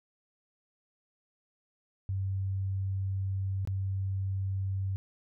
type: tone with dropouts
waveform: sine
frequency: 96.4 Hz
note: G2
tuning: 28 cents flat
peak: -29 dBFS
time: 2.09-4.96 s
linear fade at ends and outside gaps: 0 ms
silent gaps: 3.651-3.674 s
effects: none